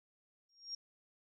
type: tone with exponential growth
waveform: sine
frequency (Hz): 5580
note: F8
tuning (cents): -2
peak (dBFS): -37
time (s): 0.49-0.75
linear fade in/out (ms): 5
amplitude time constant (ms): 55
effects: none